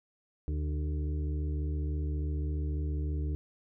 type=harmonic tone with a mistuned harmonic; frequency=74.7 Hz; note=D2; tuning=30 cents sharp; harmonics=1 / 2 / 4 / 5 / 6; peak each=-30 / -39 / -42 / -48 / -51 dBFS; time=0.48-3.35 s; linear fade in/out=0 ms; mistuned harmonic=5; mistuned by=+40 cents; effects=none